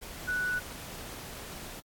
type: tone in noise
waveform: sine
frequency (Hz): 1480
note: F#6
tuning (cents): 0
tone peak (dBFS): -28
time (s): 0.27-0.6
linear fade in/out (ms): 20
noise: pink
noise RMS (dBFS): -43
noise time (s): 0.01-1.81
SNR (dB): +12
effects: AAC 64 kbps